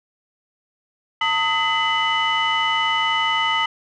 sine tone cluster, 903 / 1262 / 2023 / 2977 Hz, A5 / D#6 / B6 / F#7, +45 / +24 / +41 / +10 cents, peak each -22 dBFS, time 1.21-3.66 s, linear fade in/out 5 ms, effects tanh soft clip ceiling -11 dBFS

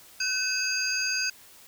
sine tone cluster, 1516 / 2584 / 4801 / 6430 Hz, F#6 / E7 / D8 / G8, +42 / -35 / +37 / +43 cents, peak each -32 / -31 / -29 / -32 dBFS, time 0.2-1.3 s, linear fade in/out 5 ms, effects white hiss -52 dBFS RMS until 1.67 s

